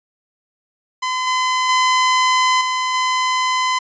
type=tone with level steps; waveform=sawtooth; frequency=1020 Hz; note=C6; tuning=44 cents flat; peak=-15 / -12 / -9 / -14 / -12 dBFS; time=1.02-3.79 s; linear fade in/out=10 ms; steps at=1.27 / 1.69 / 2.61 / 2.94 s; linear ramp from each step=2 ms; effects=resampled to 16000 Hz